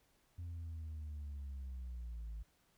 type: linear sweep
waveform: sine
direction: down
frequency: 87.31 to 52.6 Hz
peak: -40 dBFS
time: 0.38-2.43 s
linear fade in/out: 10 ms
effects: tanh soft clip ceiling -41 dBFS + pink hiss -74 dBFS RMS until 2.77 s